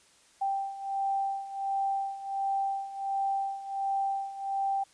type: beating tone pair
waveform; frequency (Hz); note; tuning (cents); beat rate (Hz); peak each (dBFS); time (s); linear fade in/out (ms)
sine; 784 / 785.4; G5 / G5; 0 / +3; 1.4; -34 / -30; 0.41-4.84; 10
effects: white hiss -61 dBFS RMS until 4.93 s + resampled to 22050 Hz